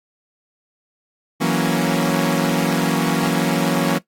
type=chord; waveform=sawtooth; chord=F# dominant seventh; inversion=third; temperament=equal; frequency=164.81 / 185 / 233.1 / 277.2 Hz; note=E3 / F#3 / A#3 / C#4; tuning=0 / 0 / 0 / 0 cents; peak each=-18 dBFS; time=1.4-3.99 s; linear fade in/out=20 ms; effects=noise-tail reverb RT60 0.1 s tail -17 dB re dry + AAC 64 kbps